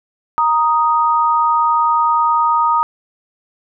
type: tone pair together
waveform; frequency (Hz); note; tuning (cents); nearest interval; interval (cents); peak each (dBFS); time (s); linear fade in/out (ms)
sine; 934.7 / 1244.5; A#5 / D#6; +4 / 0; perfect fourth; 496; -14; 0.38-2.83; 0
effects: none